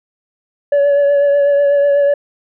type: tone with vibrato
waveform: sine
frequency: 569 Hz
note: C#5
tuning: 45 cents sharp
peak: -6 dBFS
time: 0.72-2.14 s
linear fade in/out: 5 ms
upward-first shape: triangle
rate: 8.1 Hz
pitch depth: 27 cents each way
effects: tanh soft clip ceiling -8 dBFS